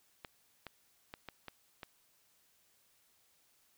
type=clicks; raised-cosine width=0.3 ms; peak=-28 dBFS; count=6; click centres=0.248 / 0.667 / 1.139 / 1.287 / 1.483 / 1.832 s; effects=white hiss -71 dBFS RMS until 3.77 s